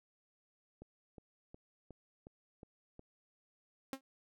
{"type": "click train", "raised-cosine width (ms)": 2, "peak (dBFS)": -38, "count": 7, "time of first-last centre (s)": [0.82, 2.994], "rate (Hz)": 2.76}
{"type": "tone with exponential decay", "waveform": "sawtooth", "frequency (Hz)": 268, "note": "C4", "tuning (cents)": 42, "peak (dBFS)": -31, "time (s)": [3.93, 4.01], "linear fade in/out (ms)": 1, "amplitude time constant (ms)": 16}
{"effects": []}